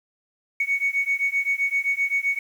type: beating tone pair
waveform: sine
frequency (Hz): 2223 / 2230.7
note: C#7 / C#7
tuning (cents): +4 / +10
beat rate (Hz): 7.7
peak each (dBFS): -23 / -23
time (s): 0.6-2.39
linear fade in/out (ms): 5
effects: tanh soft clip ceiling -14 dBFS + 8-bit

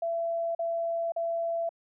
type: tone bursts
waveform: sine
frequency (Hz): 671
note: E5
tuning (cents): +31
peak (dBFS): -27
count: 3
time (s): 0.02-1.692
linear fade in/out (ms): 5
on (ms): 530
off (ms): 41
effects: none

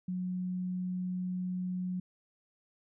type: tone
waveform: sine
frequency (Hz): 182.3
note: F#3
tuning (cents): -25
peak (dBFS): -32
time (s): 0.08-2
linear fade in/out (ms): 5
effects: none

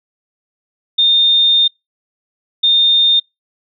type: tone bursts at uneven times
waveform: sine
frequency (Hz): 3640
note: A#7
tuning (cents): -42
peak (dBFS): -8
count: 2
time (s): 0.98-1.68 / 2.63-3.2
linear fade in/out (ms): 10
effects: noise-tail reverb RT60 0.2 s tail -26 dB re dry

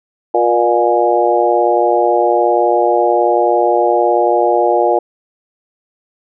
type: harmonic tone with a mistuned harmonic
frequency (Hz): 118.8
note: A#2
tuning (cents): +33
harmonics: 3 / 4 / 5 / 6 / 7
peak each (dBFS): -16 / -16 / -16 / -16 / -16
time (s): 0.34-4.99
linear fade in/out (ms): 5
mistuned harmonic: 5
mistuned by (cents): +22
effects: none

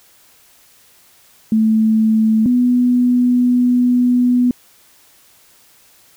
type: tone pair in turn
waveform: sine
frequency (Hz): 219.8 / 246.7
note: A3 / B3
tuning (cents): -2 / -2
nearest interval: major second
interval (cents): 200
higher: second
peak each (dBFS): -10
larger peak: neither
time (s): 1.52-2.46 / 2.46-4.51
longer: second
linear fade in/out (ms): 2
effects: white hiss -50 dBFS RMS until 6.16 s

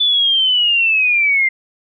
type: linear sweep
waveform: sine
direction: down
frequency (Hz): 3500 to 2083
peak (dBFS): -11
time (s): 0-1.49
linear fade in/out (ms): 10
effects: none

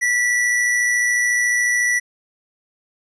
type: tone with amplitude modulation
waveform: square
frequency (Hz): 1956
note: B6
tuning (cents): -17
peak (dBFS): -15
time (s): 0.01-2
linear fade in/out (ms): 20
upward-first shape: sine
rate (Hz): 114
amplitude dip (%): 30
effects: resampled to 22050 Hz

